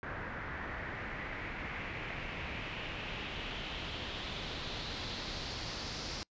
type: noise with low-pass filter sweep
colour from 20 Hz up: pink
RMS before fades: -41 dBFS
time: 0.03-6.23 s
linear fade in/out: 0 ms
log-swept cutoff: 1600 to 5100 Hz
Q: 2.9
effects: noise-tail reverb RT60 0.1 s tail -26 dB re dry + resampled to 16000 Hz